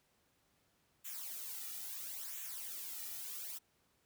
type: noise with flanger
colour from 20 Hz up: blue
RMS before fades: -45 dBFS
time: 1.04-3.59 s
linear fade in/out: 20 ms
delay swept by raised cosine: 0.2 to 1.9 ms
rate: 0.74 Hz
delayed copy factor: -0.7
effects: pink hiss -75 dBFS RMS until 4.05 s + high-pass 60 Hz 12 dB/octave